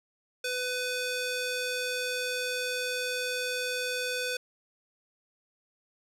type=tone with band-pass filter; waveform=square; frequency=500 Hz; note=B4; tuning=21 cents sharp; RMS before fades=-32 dBFS; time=0.44-4.37 s; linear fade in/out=5 ms; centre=4000 Hz; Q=0.53; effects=none